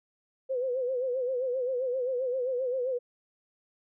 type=tone with vibrato; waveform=sine; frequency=508 Hz; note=B4; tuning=49 cents sharp; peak=-27 dBFS; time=0.49-2.99 s; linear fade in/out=20 ms; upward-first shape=sine; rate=7.6 Hz; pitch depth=84 cents each way; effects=none